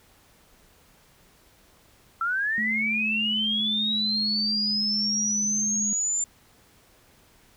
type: linear sweep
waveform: sine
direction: up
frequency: 1323 to 7230 Hz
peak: -23 dBFS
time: 2.21-6.24 s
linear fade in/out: 2 ms
type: tone with pitch glide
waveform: sine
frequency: 217.8 to 208.4 Hz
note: A3 to G#3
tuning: -17 to +6 cents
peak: -30 dBFS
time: 2.58-5.93 s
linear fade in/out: 0 ms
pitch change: -77 cents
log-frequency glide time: 2.77-4.85 s
effects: pink hiss -58 dBFS RMS until 7.56 s